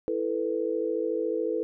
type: chord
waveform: sine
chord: E suspended fourth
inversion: none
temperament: equal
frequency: 329.6 / 440 / 493.9 Hz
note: E4 / A4 / B4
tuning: 0 / 0 / 0 cents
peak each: -31 / -29 / -30 dBFS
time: 0.08-1.63 s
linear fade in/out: 0 ms
effects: none